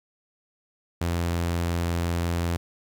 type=tone; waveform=sawtooth; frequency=85.5 Hz; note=F2; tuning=36 cents flat; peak=-20 dBFS; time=1.01-2.57 s; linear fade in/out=5 ms; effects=10-bit